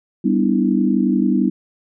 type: chord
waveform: sine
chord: E minor seventh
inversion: first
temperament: equal with one note detuned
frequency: 196 / 246.9 / 293.7 / 325.1 Hz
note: G3 / B3 / D4 / E4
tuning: 0 / 0 / 0 / -24 cents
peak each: -18 / -18 / -21 / -21 dBFS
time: 0.24-1.5 s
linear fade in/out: 10 ms
effects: none